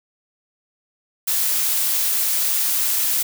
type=noise; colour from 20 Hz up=blue; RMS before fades=-20 dBFS; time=1.27-3.23 s; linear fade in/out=10 ms; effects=none